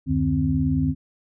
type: tone cluster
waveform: sine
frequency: 73.7 / 91.7 / 151.3 / 261.2 Hz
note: D2 / F#2 / D#3 / C4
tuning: +7 / -15 / -48 / -3 cents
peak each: -28 / -27 / -23 / -22 dBFS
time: 0.06-0.95 s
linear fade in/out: 50 ms
effects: none